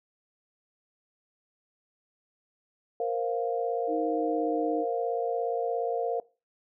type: chord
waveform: sine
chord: Bb suspended second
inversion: none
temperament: equal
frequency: 466.2 / 523.3 / 698.5 Hz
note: Bb4 / C5 / F5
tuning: 0 / 0 / 0 cents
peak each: -29 / -34 / -31 dBFS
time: 3-6.2 s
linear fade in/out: 2 ms
type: tone with pitch glide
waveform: sine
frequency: 313.6 to 309.1 Hz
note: D#4 to D#4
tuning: +14 to -11 cents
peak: -30 dBFS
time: 3.87-4.85 s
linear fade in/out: 50 ms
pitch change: -25 cents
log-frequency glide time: 4.03-4.56 s
effects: noise-tail reverb RT60 0.3 s tail -21 dB re dry